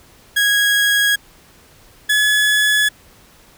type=tone pair in turn; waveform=30% pulse; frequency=1652 / 1702.4 Hz; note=G#6 / G#6; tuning=-10 / +42 cents; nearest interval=minor second; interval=52 cents; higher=second; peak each=-10 dBFS; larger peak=neither; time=0.36-1.16 / 2.09-2.89 s; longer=neither; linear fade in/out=10 ms; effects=pink hiss -48 dBFS RMS until 3.57 s